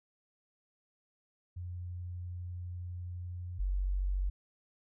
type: tone pair in turn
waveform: sine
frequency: 88.8 / 47.04 Hz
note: F2 / F#1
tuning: +29 / +29 cents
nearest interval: major seventh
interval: 1100 cents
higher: first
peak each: -38 / -29 dBFS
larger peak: second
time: 1.56-3.59 / 3.59-4.3 s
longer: first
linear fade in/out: 10 ms
effects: none